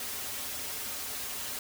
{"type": "noise with comb filter", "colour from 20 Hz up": "white", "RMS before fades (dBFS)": -37, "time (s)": [0, 1.59], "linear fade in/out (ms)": 2, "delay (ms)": 6, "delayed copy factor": -0.9, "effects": []}